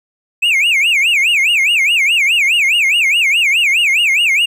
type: tone with vibrato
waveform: triangle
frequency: 2468 Hz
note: D#7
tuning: 15 cents flat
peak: -8 dBFS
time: 0.42-4.46 s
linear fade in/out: 10 ms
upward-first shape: sine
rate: 4.8 Hz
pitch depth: 270 cents each way
effects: none